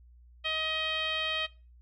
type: tone with low-pass filter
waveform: 10% pulse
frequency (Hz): 631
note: D#5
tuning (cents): +24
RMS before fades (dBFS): -31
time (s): 0.44-1.47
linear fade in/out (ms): 20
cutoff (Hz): 3100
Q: 4.6
effects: noise-tail reverb RT60 0.3 s tail -19 dB re dry + added 60 Hz sine -53 dBFS peak until 1.81 s